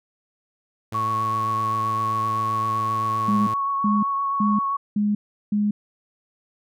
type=tone; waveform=sawtooth; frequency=110.3 Hz; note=A2; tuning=5 cents sharp; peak=-26 dBFS; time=0.92-3.54 s; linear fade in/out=5 ms
type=tone with vibrato; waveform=sine; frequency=1108.7 Hz; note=C#6; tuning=in tune; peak=-21 dBFS; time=0.94-4.77 s; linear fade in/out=10 ms; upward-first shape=sine; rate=7.7 Hz; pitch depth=15 cents each way
type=tone bursts; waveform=sine; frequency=207.7 Hz; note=G#3; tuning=in tune; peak=-18 dBFS; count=5; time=3.28-5.71 s; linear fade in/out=5 ms; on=190 ms; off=370 ms
effects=none